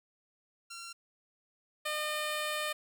10% pulse tone pair in turn, 1370 / 606.4 Hz, F6 / D#5, -34 / -45 cents, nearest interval octave + major second, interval 1411 cents, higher first, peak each -35 / -24 dBFS, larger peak second, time 0.7-0.93 / 1.85-2.73 s, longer second, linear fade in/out 10 ms, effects none

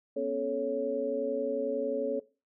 sine tone cluster, 243.8 / 275 / 434.4 / 556 Hz, B3 / C#4 / A4 / C#5, -22 / -14 / -22 / +5 cents, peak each -39 / -37 / -33 / -31 dBFS, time 0.16-2.2 s, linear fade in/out 10 ms, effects noise-tail reverb RT60 0.3 s tail -18 dB re dry

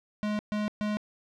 square tone bursts, 210.3 Hz, G#3, 22 cents sharp, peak -28 dBFS, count 3, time 0.23-0.97 s, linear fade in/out 0 ms, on 160 ms, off 130 ms, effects low-pass 4000 Hz 12 dB/octave + 10-bit

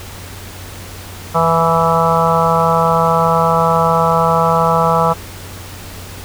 harmonic tone with a mistuned harmonic, 164.81 Hz, E3, in tune, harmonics 1 / 3 / 4 / 5 / 6 / 7 / 8, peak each -18 / -18 / -18 / -18 / -18 / -18 / -18 dBFS, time 1.34-5.14 s, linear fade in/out 20 ms, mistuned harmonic 5, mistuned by +25 cents, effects added 93 Hz sine -33 dBFS peak until 6.24 s + pink hiss -33 dBFS RMS until 6.24 s

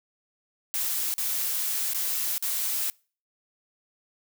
blue noise with dropouts, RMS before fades -28 dBFS, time 0.74-2.9 s, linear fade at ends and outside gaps 0 ms, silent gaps 1.14-1.181 / 1.934-1.946 / 2.38-2.425 s, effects noise-tail reverb RT60 0.4 s tail -26 dB re dry

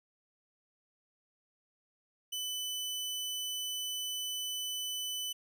sawtooth tone, 3000 Hz, F#7, 23 cents sharp, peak -32 dBFS, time 2.32-5.33 s, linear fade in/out 10 ms, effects none

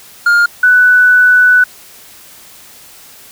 triangle / sine tone pair in turn, 1412 / 1489.5 Hz, F6 / F#6, +19 / +11 cents, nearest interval minor second, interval 92 cents, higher second, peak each -4 dBFS, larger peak neither, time 0.26-0.46 / 0.63-1.64 s, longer second, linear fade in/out 5 ms, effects white hiss -38 dBFS RMS until 3.31 s

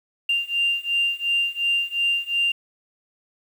sine beating tone pair, 2787 / 2789.8 Hz, F7 / F7, -4 / -2 cents, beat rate 2.8 Hz, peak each -23 / -22 dBFS, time 0.29-2.52 s, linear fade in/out 5 ms, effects tanh soft clip ceiling -13 dBFS + 8-bit

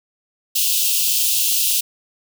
white high-pass noise, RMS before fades -18 dBFS, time 0.55-1.81 s, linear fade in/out 10 ms, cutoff 2600 Hz, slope 96 dB/octave, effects none

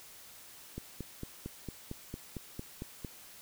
click train, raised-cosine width 3 ms, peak -26 dBFS, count 11, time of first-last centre 0.78-3.048 s, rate 4.41 Hz, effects white hiss -53 dBFS RMS until 3.41 s

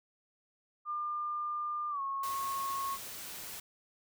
sine tone with pitch glide, 1200 to 1094.1 Hz, D6 to C#6, +37 to -23 cents, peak -33 dBFS, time 0.85-2.98 s, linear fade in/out 50 ms, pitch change -160 cents, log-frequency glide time 1.9-2.01 s
white noise, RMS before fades -44 dBFS, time 2.23-3.6 s, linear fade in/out 5 ms
effects none

